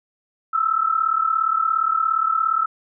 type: tone pair together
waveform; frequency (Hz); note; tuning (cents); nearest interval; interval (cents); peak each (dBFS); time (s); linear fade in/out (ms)
sine; 1294.8 / 1332; E6 / E6; -31 / +18; unison; 49; -20; 0.53-2.66; 10
effects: none